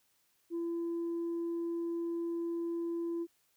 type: tone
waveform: sine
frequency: 338 Hz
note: E4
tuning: 43 cents sharp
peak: -31 dBFS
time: 0.5-3.27 s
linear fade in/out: 50 ms
effects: tanh soft clip ceiling -31 dBFS + white hiss -73 dBFS RMS until 3.56 s